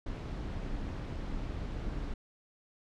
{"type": "noise with amplitude modulation", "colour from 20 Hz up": "brown", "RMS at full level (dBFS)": -35, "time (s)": [0.06, 2.14], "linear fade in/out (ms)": 5, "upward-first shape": "sine", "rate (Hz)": 250, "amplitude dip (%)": 50, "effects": ["low-pass 5000 Hz 12 dB/octave"]}